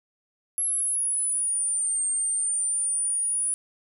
sine linear two-way sweep, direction down then up, 11175 to 8630 to 9830 Hz, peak -23 dBFS, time 0.58-3.54 s, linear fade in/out 0 ms, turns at 2.04 s, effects none

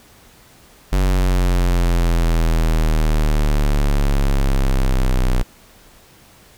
square exponential sweep, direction down, 47.33 to 31 Hz, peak -14 dBFS, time 0.92-5.43 s, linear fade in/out 10 ms, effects pink hiss -48 dBFS RMS until 6.57 s

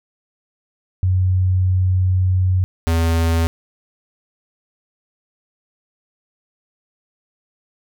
sine / square tone pair in turn, 92.5 / 82.67 Hz, F#2 / E2, 0 / +6 cents, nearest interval major second, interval 194 cents, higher first, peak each -13 / -15 dBFS, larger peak first, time 1.03-2.64 / 2.87-3.47 s, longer first, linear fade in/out 0 ms, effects none

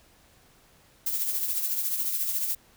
violet noise with tremolo, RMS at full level -26 dBFS, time 1.06-2.55 s, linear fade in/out 5 ms, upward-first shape triangle, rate 14 Hz, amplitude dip 55%, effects pink hiss -59 dBFS RMS until 2.76 s

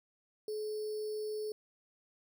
sine tone with sample-and-hold, 426.8 Hz, G#4, 47 cents sharp, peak -35 dBFS, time 0.48-1.52 s, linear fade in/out 2 ms, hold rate 4900 Hz, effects none

